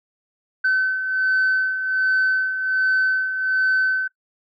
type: beating tone pair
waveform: sine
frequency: 1524 / 1525.3 Hz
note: G6 / G6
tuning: -49 / -48 cents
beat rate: 1.3 Hz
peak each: -24 / -17 dBFS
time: 0.64-4.08 s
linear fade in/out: 10 ms
effects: noise-tail reverb RT60 0.1 s tail -20 dB re dry + tanh soft clip ceiling -13 dBFS